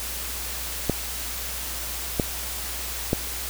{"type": "clicks", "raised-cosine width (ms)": 2, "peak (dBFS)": -7, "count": 3, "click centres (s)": [0.897, 2.198, 3.131], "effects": ["added 60 Hz sine -37 dBFS peak until 3.49 s", "white hiss -32 dBFS RMS until 3.49 s"]}